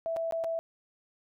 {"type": "tone with dropouts", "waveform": "sine", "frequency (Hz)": 659.3, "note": "E5", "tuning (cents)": 0, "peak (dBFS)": -29, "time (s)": [0.06, 0.59], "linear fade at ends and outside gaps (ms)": 0, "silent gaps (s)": [[0.163, 0.168], [0.31, 0.323], [0.439, 0.444]], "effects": []}